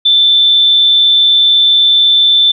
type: tone with amplitude modulation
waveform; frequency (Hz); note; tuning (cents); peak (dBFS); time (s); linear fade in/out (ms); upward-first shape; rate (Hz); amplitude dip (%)
sine; 3536; A7; +8; -4; 0.05-2.52; 10; sine; 274; 25
effects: none